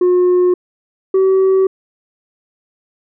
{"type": "tone pair in turn", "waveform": "sine", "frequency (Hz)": [360, 381.4], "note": ["F#4", "G4"], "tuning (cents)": [-47, -47], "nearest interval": "minor second", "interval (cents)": 100, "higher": "second", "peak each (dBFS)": -6, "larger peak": "neither", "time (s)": [[0.01, 0.54], [1.14, 1.67]], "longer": "neither", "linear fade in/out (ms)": 5, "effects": ["tanh soft clip ceiling -8 dBFS"]}